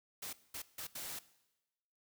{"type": "noise bursts at uneven times", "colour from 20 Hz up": "white", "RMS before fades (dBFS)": -44, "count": 4, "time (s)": [[0.22, 0.33], [0.54, 0.62], [0.78, 0.87], [0.95, 1.19]], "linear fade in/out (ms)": 5, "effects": ["noise-tail reverb RT60 1.0 s tail -18 dB re dry"]}